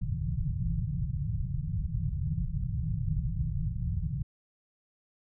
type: low-pass noise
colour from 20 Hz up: white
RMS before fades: -31 dBFS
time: 0.01-4.23 s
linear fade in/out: 10 ms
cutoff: 170 Hz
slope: 96 dB/octave
effects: none